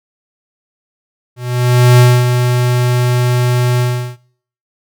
square tone with ADSR envelope, 123.47 Hz, B2, in tune, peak -4 dBFS, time 1.36-4.17 s, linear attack 630 ms, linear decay 250 ms, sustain -7 dB, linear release 370 ms, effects noise-tail reverb RT60 0.6 s tail -22 dB re dry

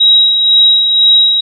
sine tone with tremolo, 3831 Hz, A#7, 47 cents sharp, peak -3 dBFS, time 0-1.41 s, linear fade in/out 10 ms, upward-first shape sine, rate 2 Hz, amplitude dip 45%, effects none

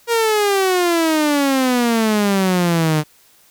sawtooth exponential sweep, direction down, 474.2 to 149.9 Hz, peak -10 dBFS, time 0.07-3.04 s, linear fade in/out 50 ms, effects white hiss -52 dBFS RMS until 3.5 s

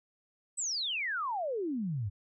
sine exponential sweep, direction down, 8340 to 92.5 Hz, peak -31 dBFS, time 0.57-2.1 s, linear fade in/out 20 ms, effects none

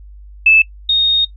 sine tone pair in turn, 2624 / 3711 Hz, E7 / A#7, -9 / -9 cents, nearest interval tritone, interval 600 cents, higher second, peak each -5 / -9 dBFS, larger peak first, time 0.46-0.62 / 0.89-1.25 s, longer second, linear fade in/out 5 ms, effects noise-tail reverb RT60 0.1 s tail -20 dB re dry + added 50 Hz sine -34 dBFS peak until 1.36 s

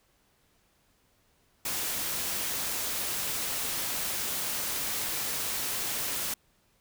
white noise, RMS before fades -32 dBFS, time 1.65-6.34 s, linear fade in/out 5 ms, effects pink hiss -68 dBFS RMS until 6.8 s

